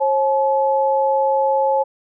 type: tone pair together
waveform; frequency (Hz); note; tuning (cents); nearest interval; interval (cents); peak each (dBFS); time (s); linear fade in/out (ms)
sine; 540 / 857.2; C#5 / A5; -45 / -45; minor sixth; 800; -17; 0-1.84; 20
effects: none